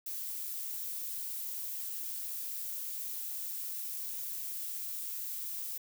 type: noise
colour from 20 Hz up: violet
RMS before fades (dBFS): -39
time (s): 0.06-5.78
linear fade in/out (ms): 5
effects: none